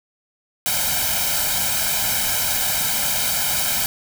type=noise with comb filter; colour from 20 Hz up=white; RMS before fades=-21 dBFS; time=0.66-3.86 s; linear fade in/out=0 ms; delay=1.3 ms; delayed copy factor=+0.9; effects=none